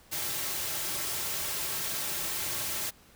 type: noise with comb filter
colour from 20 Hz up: white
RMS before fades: -33 dBFS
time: 0.11-2.91 s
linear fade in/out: 20 ms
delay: 4.1 ms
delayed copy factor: -0.5
effects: pink hiss -58 dBFS RMS until 3.15 s